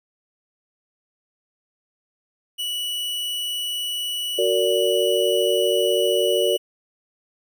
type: tone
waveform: 45% pulse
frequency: 2944 Hz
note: F#7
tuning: 9 cents flat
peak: -24 dBFS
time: 2.58-6.58 s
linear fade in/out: 20 ms
type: chord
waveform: sine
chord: Gb augmented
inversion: none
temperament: just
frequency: 370 / 462.5 / 578.1 Hz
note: Gb4 / Bb4 / D5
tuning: 0 / -14 / -27 cents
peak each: -22 dBFS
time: 4.38-6.57 s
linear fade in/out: 10 ms
effects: none